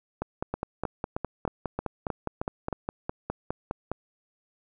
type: two click trains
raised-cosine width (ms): 1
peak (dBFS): -15 / -15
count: 19 / 8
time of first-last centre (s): 0.22-3.916 / 0.54-2.728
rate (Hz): 4.87 / 3.2
effects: none